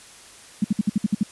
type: tone bursts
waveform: sine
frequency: 207.7 Hz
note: G#3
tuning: in tune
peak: -15 dBFS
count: 8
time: 0.62-1.232 s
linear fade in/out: 5 ms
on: 24 ms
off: 60 ms
effects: white hiss -46 dBFS RMS until 1.31 s + resampled to 24000 Hz